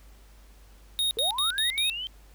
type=tone bursts; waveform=square; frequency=3729 Hz; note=A#7; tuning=in tune; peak=-24 dBFS; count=5; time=0.99-1.898 s; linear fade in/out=0 ms; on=120 ms; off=77 ms
type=linear sweep; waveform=sine; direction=up; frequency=417.1 to 3149 Hz; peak=-31 dBFS; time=1.17-2.07 s; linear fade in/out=0 ms
effects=added 50 Hz sine -50 dBFS peak until 2.34 s + pink hiss -59 dBFS RMS until 2.34 s